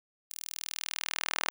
sawtooth tone with high-pass filter sweep, 40.05 Hz, E1, 49 cents flat, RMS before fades -37 dBFS, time 0.3-1.5 s, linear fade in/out 0 ms, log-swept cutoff 7600 to 1100 Hz, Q 0.81, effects none

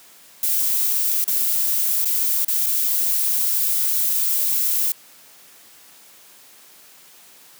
violet noise with dropouts, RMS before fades -20 dBFS, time 0.43-4.92 s, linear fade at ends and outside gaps 2 ms, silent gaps 1.242-1.278 / 2.047-2.055 / 2.448-2.481 / 2.662-2.666 s, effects white hiss -48 dBFS RMS until 7.59 s + high-pass 150 Hz 12 dB/octave

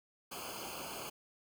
pink noise with comb filter, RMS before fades -44 dBFS, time 0.31-1.1 s, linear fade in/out 10 ms, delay 0.53 ms, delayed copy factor -1, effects none

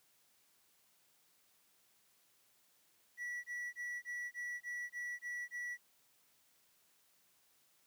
triangle tone bursts, 1945 Hz, B6, 27 cents flat, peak -38 dBFS, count 9, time 3.17-5.776 s, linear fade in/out 50 ms, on 270 ms, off 22 ms, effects white hiss -72 dBFS RMS until 7.86 s + high-pass 80 Hz 12 dB/octave

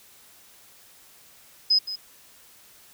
sine tone with echo, 5050 Hz, D#8, 25 cents sharp, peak -16 dBFS, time 1.7-1.79 s, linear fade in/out 10 ms, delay 170 ms, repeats 1, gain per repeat -13 dB, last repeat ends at 1.96 s, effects white hiss -53 dBFS RMS until 2.93 s

